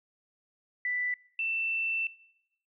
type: tone pair in turn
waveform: sine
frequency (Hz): 1981 / 2673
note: B6 / E7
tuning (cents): +5 / +23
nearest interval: perfect fourth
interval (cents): 518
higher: second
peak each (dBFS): -28 / -28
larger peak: neither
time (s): 0.85-1.14 / 1.39-2.07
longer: second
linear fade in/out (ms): 2
effects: noise-tail reverb RT60 1.0 s tail -23 dB re dry